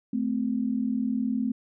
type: tone pair together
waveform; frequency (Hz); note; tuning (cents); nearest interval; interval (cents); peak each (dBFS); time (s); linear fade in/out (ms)
sine; 218.1 / 258; A3 / C4; -15 / -24; minor third; 291; -27; 0.13-1.52; 5
effects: none